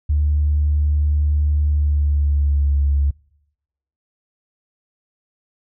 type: tone with pitch glide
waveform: sine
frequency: 74.1 to 70.71 Hz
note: D2 to C#2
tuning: +16 to +35 cents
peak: -13 dBFS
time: 0.09-3.11 s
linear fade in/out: 10 ms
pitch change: -81 cents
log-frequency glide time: 1.69-2.78 s
effects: noise-tail reverb RT60 0.9 s tail -26 dB re dry + tanh soft clip ceiling -9 dBFS